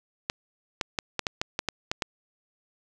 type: clicks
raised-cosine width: 0.2 ms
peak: -9 dBFS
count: 10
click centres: 0.299 / 0.812 / 0.988 / 1.193 / 1.268 / 1.415 / 1.591 / 1.687 / 1.915 / 2.022 s
effects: none